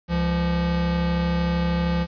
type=tone pair together; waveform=square; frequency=68.23 / 171.7 Hz; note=C#2 / F3; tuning=-27 / -29 cents; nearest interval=octave + major third; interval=1598 cents; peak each=-27 / -22 dBFS; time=0.08-2.07 s; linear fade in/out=50 ms; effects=resampled to 11025 Hz + 9-bit